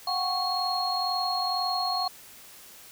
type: tone cluster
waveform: sine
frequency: 728 / 770 / 1104 / 4282 Hz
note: F#5 / G5 / C#6 / C8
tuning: -28 / -31 / -7 / +39 cents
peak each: -30 / -34 / -32 / -29 dBFS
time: 0.07-2.08 s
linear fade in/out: 5 ms
effects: white hiss -49 dBFS RMS until 2.91 s